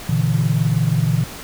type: tone cluster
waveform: sine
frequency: 118.2 / 144.7 / 163.7 Hz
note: A#2 / D3 / E3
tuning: +24 / -25 / -12 cents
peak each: -19 dBFS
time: 0.09-1.24 s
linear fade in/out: 5 ms
effects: pink hiss -34 dBFS RMS until 1.43 s